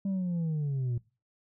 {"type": "linear sweep", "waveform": "sine", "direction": "down", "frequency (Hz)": [198.3, 116.1], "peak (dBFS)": -25, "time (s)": [0.05, 0.98], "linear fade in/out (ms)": 5, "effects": ["noise-tail reverb RT60 0.3 s tail -22 dB re dry", "tanh soft clip ceiling -27 dBFS"]}